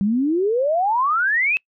sine exponential sweep, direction up, 191 to 2637 Hz, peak -16 dBFS, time 0.01-1.57 s, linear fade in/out 0 ms, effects noise-tail reverb RT60 0.1 s tail -25 dB re dry

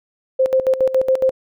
sine tone with tremolo, 523.3 Hz, C5, in tune, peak -11 dBFS, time 0.39-1.31 s, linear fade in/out 10 ms, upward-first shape square, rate 7.2 Hz, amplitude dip 75%, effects none

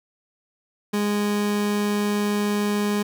30% pulse tone, 206.6 Hz, G#3, 9 cents flat, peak -18 dBFS, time 0.93-3.03 s, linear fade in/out 10 ms, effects none

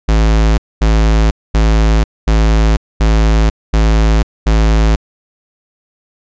square tone bursts, 54.2 Hz, A1, 25 cents flat, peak -8 dBFS, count 7, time 0.08-4.96 s, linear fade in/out 10 ms, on 500 ms, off 230 ms, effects resampled to 16000 Hz

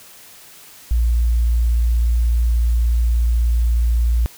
sine tone, 58.27 Hz, A#1, in tune, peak -13 dBFS, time 0.91-4.26 s, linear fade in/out 0 ms, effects white hiss -43 dBFS RMS until 4.37 s

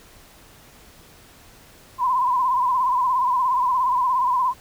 sine tone with vibrato, 1010 Hz, B5, 39 cents sharp, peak -17 dBFS, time 1.98-4.54 s, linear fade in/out 50 ms, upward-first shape sine, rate 17 Hz, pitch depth 79 cents each way, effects pink hiss -49 dBFS RMS until 4.6 s

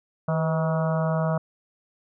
harmonic tone with a mistuned harmonic, 159.9 Hz, D#3, 48 cents sharp, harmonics 1 / 3 / 4 / 5 / 6 / 7 / 8 / 9, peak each -23 / -34 / -27 / -38 / -36 / -36 / -36 / -40 dBFS, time 0.28-1.38 s, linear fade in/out 5 ms, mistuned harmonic 3, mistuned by +61 cents, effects none

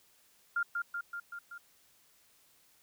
sine tone with echo, 1400 Hz, F6, 4 cents sharp, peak -28 dBFS, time 0.56-0.63 s, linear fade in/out 5 ms, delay 190 ms, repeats 5, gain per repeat -3 dB, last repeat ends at 1.58 s, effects white hiss -66 dBFS RMS until 2.82 s

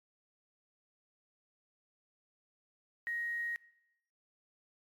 sine tone with quantisation, 1880 Hz, A#6, 14 cents sharp, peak -34 dBFS, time 3.07-3.56 s, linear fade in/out 0 ms, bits 10, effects noise-tail reverb RT60 0.8 s tail -22 dB re dry + MP3 64 kbps

